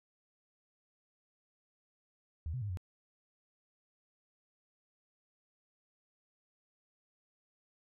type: tone with pitch steps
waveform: sine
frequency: 79 / 127.4 / 103.3 / 90.6 Hz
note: D#2 / C3 / G#2 / F#2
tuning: +27 / -46 / -9 / -36 cents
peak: -35 dBFS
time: 2.46-2.772 s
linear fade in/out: 0 ms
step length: 78 ms
effects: none